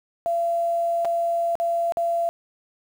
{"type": "tone with dropouts", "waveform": "sine", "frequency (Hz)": 680, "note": "F5", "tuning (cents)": -46, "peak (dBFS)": -20, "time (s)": [0.26, 2.29], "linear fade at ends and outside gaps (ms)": 0, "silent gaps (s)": [[1.048, 1.053], [1.554, 1.6], [1.922, 1.971]], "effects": ["8-bit"]}